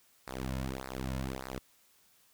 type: tone with flanger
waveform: sawtooth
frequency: 65.41 Hz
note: C2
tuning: in tune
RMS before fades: -38 dBFS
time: 0.27-1.59 s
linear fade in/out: 5 ms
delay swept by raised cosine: 0.31 to 2.61 ms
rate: 1.7 Hz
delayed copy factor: -0.95
effects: white hiss -66 dBFS RMS until 2.33 s